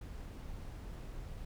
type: noise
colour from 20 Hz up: brown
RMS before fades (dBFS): -45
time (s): 0.01-1.45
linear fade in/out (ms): 5
effects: none